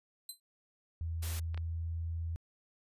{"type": "tone with exponential decay", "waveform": "15% pulse", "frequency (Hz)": 4067, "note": "C8", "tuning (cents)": -50, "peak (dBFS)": -31, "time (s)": [0.29, 0.4], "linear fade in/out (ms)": 2, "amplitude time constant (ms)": 22}
{"type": "tone with pitch glide", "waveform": "sine", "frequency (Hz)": [82.41, 82.89], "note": ["E2", "E2"], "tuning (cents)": [0, 10], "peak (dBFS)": -34, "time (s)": [1.01, 2.36], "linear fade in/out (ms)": 0, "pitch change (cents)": 10, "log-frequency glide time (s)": [1.5, 1.88]}
{"type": "noise", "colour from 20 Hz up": "white", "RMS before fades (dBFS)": -43, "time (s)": [1.22, 1.4], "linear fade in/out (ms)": 10}
{"type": "clicks", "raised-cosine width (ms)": 0.3, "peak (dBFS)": [-32, -29], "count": 2, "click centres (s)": [1.545, 1.576]}
{"effects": ["resampled to 32000 Hz"]}